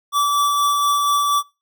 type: tone with tremolo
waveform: square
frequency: 1156 Hz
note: D6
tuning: 28 cents flat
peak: -15 dBFS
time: 0.12-1.43 s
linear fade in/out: 50 ms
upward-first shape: sine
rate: 4.2 Hz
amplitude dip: 25%
effects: noise-tail reverb RT60 0.3 s tail -24 dB re dry